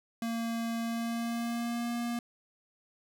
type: tone with pitch glide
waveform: square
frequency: 230 to 237 Hz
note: A#3 to A#3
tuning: -23 to +29 cents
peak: -32 dBFS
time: 0.22-2.19 s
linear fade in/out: 2 ms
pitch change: +52 cents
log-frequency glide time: 0.8-1.92 s
effects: none